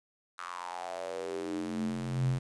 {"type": "tone with high-pass filter sweep", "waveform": "square", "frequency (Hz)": 44.19, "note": "F1", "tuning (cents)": 21, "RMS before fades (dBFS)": -35, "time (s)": [0.38, 2.39], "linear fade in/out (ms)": 10, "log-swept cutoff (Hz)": [1300, 110], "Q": 5.7, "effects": ["resampled to 22050 Hz", "10-bit"]}